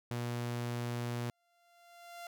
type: tone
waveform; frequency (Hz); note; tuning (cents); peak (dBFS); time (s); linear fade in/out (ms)
sawtooth; 120; B2; -49; -31; 0.11-1.3; 0
type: tone with exponential growth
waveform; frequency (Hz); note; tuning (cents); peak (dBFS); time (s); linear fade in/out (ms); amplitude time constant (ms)
sawtooth; 692; F5; -16; -39; 1.21-2.27; 2; 230
effects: none